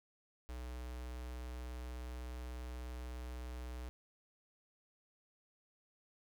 square tone with notch filter, 61.74 Hz, B1, in tune, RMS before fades -45 dBFS, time 0.49-3.89 s, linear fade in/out 0 ms, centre 160 Hz, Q 1.4, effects none

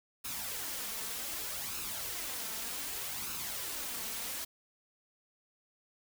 white noise with flanger, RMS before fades -39 dBFS, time 0.24-4.45 s, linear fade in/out 10 ms, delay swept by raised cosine 0.75 to 4.55 ms, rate 0.65 Hz, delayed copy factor +0.55, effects none

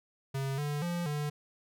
square tone with pitch steps, 135.8 / 146.6 / 173.4 / 147.8 Hz, C#3 / D3 / F3 / D3, -35 / -3 / -12 / +11 cents, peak -32 dBFS, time 0.34-1.3 s, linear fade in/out 10 ms, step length 240 ms, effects none

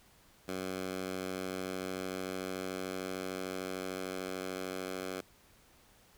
10% pulse tone with high-pass filter sweep, 93.4 Hz, F#2, 17 cents sharp, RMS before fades -39 dBFS, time 0.48-5.21 s, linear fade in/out 5 ms, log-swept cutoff 190 to 290 Hz, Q 0.72, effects pink hiss -63 dBFS RMS until 6.17 s

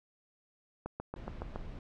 click train, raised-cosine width 1 ms, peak -24 dBFS, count 6, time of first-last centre 0.86-1.559 s, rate 7.15 Hz
brown noise, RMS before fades -44 dBFS, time 1.16-1.79 s, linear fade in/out 2 ms
effects low-pass 4000 Hz 12 dB/octave

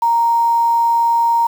sine tone with quantisation, 931 Hz, A#5, 2 cents flat, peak -11 dBFS, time 0.02-1.47 s, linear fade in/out 5 ms, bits 6, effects none

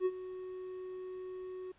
triangle tone with ADSR envelope, 370 Hz, F#4, in tune, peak -24 dBFS, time 0-1.72 s, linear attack 57 ms, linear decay 48 ms, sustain -15 dB, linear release 7 ms, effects pink hiss -67 dBFS RMS until 1.78 s + resampled to 8000 Hz

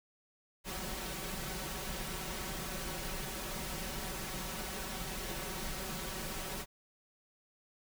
pink noise with comb filter, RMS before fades -40 dBFS, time 0.64-6.66 s, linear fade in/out 50 ms, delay 5.3 ms, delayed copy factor +0.75, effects none

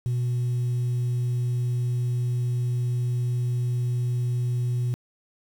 sine tone, 122.6 Hz, B2, 12 cents flat, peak -20 dBFS, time 0.06-4.94 s, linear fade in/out 0 ms, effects tanh soft clip ceiling -21 dBFS + 8-bit

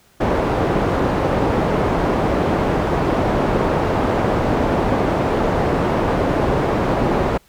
white low-pass noise, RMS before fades -18 dBFS, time 0.2-7.38 s, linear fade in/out 10 ms, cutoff 650 Hz, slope 12 dB/octave, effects pink hiss -54 dBFS RMS until 7.48 s

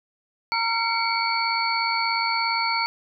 sine tone cluster, 921 / 1369 / 2177 / 2274 / 4451 Hz, A#5 / F6 / C#7 / C#7 / C#8, -21 / -35 / -32 / +44 / +6 cents, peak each -25 / -29 / -32 / -28 / -27 dBFS, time 0.52-2.86 s, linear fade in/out 0 ms, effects none

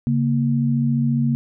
sine tone pair together, 138.6 / 233.1 Hz, C#3 / A#3, 0 / 0 cents, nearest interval major sixth, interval 900 cents, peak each -19 dBFS, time 0.07-1.35 s, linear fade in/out 0 ms, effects none

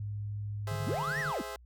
sine tone, 103.4 Hz, G#2, 7 cents flat, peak -34 dBFS, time 0-0.95 s, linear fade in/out 5 ms
20% pulse chord, Ab augmented, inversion none, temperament equal, 415.3 / 523.3 / 659.3 Hz, Ab4 / C5 / E5, 0 / 0 / 0 cents, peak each -38 dBFS, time 0.67-1.56 s, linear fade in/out 2 ms
triangle tone with tremolo, 148.5 Hz, D3, 20 cents sharp, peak -33 dBFS, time 0.71-1.32 s, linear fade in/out 5 ms, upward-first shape square, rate 11 Hz, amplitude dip 60%
triangle linear two-way sweep, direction up then down, 141.8 to 1975.5 to 141.8 Hz, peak -30 dBFS, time 0.86-1.42 s, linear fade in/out 10 ms, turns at 1.2 s
effects added 60 Hz sine -53 dBFS peak until 1.65 s

